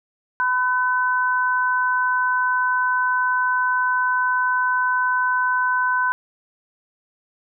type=tone pair together; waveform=sine; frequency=1004 / 1514.3 Hz; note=B5 / F#6; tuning=+28 / +40 cents; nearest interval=perfect fifth; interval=712 cents; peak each=-20 dBFS; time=0.4-6.12 s; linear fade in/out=0 ms; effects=none

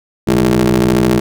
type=ring-modulated tone; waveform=25% pulse; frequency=61.74 Hz; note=B1; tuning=in tune; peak=-3 dBFS; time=0.27-1.2 s; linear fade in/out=10 ms; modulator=271 Hz; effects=none

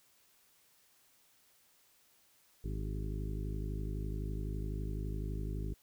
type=harmonic tone with a mistuned harmonic; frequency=51.91 Hz; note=G#1; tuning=in tune; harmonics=1 / 2 / 3 / 4 / 5 / 6 / 7 / 8; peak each=-37 / -42 / -44 / -50 / -50 / -50 / -51 / -53 dBFS; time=2.64-5.74 s; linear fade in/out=5 ms; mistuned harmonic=7; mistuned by=+47 cents; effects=white hiss -68 dBFS RMS until 5.82 s

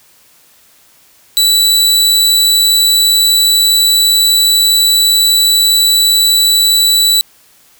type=tone; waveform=sawtooth; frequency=3951 Hz; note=B7; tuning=in tune; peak=-4 dBFS; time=1.37-7.21 s; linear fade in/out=0 ms; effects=white hiss -47 dBFS RMS until 7.79 s

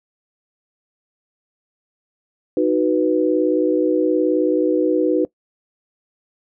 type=chord; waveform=sine; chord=B major; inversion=first; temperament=equal; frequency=311.1 / 370 / 493.9 Hz; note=D#4 / F#4 / B4; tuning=0 / 0 / 0 cents; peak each=-18 / -19 / -19 dBFS; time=2.57-5.25 s; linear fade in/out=2 ms; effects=noise-tail reverb RT60 0.1 s tail -21 dB re dry

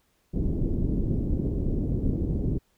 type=low-pass noise; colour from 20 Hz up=pink; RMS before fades=-26 dBFS; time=0.33-2.59 s; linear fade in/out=20 ms; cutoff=360 Hz; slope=24 dB/octave; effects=pink hiss -69 dBFS RMS until 2.77 s

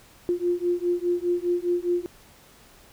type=beating tone pair; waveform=sine; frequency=349.2 / 354.1 Hz; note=F4 / F4; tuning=0 / +24 cents; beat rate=4.9 Hz; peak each=-25 dBFS; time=0.29-2.06 s; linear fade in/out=0 ms; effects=pink hiss -53 dBFS RMS until 2.92 s

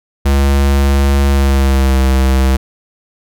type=tone with pitch glide; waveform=square; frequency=69.3 to 66.02 Hz; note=C#2 to C2; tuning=0 to +16 cents; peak=-9 dBFS; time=0.25-2.57 s; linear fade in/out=10 ms; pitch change=-84 cents; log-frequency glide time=1.29-2 s; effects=none

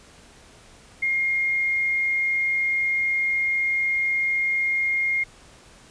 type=tone; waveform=sine; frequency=2132 Hz; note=C7; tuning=32 cents sharp; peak=-20 dBFS; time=1.02-5.24 s; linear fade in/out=10 ms; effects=pink hiss -50 dBFS RMS until 5.9 s + resampled to 22050 Hz

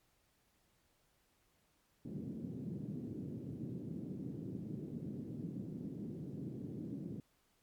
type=band-pass noise; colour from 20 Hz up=pink; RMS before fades=-44 dBFS; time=2.05-7.2 s; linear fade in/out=2 ms; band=130 to 320 Hz; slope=24 dB/octave; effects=pink hiss -75 dBFS RMS until 7.62 s + MP3 96 kbps

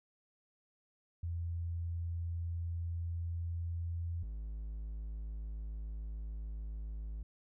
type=tone pair in turn; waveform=sine / triangle; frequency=84.9 / 53.48 Hz; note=F2 / A1; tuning=-48 / -49 cents; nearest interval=minor sixth; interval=801 cents; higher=first; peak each=-35 / -37 dBFS; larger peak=first; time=1.23-4.23 / 4.23-7.23 s; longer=neither; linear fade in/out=5 ms; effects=none

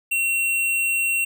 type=tone; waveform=square; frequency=2730 Hz; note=F7; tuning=40 cents flat; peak=-20 dBFS; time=0.11-1.25 s; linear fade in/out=10 ms; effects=none

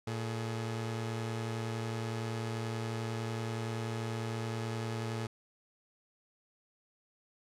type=tone pair together; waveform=sawtooth; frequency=113.8 / 424.2 Hz; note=A#2 / G#4; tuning=-41 / +37 cents; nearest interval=octave + major seventh; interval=2278 cents; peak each=-31 / -39 dBFS; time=0.07-5.27 s; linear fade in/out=5 ms; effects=low-pass 9000 Hz 12 dB/octave

